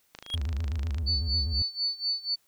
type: click train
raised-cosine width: 0.2 ms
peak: -24 dBFS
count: 23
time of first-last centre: 0.15-0.983 s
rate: 26.4 Hz
type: tone with exponential growth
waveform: triangle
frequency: 3282 Hz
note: G#7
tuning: 21 cents flat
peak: -23 dBFS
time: 0.22-0.35 s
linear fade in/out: 2 ms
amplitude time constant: 28 ms
type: tone with vibrato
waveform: triangle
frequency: 75.2 Hz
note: D2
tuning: 42 cents sharp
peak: -25 dBFS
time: 0.34-1.62 s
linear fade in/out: 0 ms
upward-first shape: square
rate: 8 Hz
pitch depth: 170 cents each way
type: tone with tremolo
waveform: sine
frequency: 4498 Hz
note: C#8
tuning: 24 cents sharp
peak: -24 dBFS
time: 1.06-2.36 s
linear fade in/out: 20 ms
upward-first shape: sine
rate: 4.1 Hz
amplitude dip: 90%
effects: white hiss -68 dBFS RMS until 2.47 s